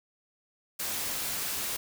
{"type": "noise", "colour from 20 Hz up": "white", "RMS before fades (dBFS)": -33, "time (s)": [0.79, 1.77], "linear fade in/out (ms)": 10, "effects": []}